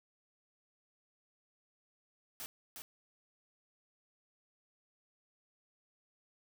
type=noise with echo; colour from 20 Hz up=white; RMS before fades=-44 dBFS; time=2.4-2.46 s; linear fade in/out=0 ms; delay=360 ms; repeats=1; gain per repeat=-4 dB; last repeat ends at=2.82 s; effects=none